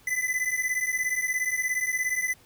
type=beating tone pair; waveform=square; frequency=2000 / 2017 Hz; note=B6 / B6; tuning=+21 / +36 cents; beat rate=17 Hz; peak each=-29 dBFS; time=0.07-2.34 s; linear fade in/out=5 ms; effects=pink hiss -57 dBFS RMS until 2.45 s